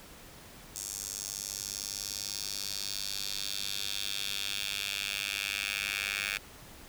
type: tone with high-pass filter sweep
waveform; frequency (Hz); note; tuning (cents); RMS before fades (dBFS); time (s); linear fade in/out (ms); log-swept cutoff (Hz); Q
10% pulse; 100.2; G2; +38; -36; 0.75-6.38; 10; 7000 to 2200; 2.4
effects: pink hiss -51 dBFS RMS until 6.88 s